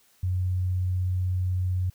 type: tone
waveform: sine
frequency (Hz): 91.6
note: F#2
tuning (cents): -17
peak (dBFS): -23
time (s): 0.23-1.9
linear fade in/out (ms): 5
effects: white hiss -62 dBFS RMS until 1.94 s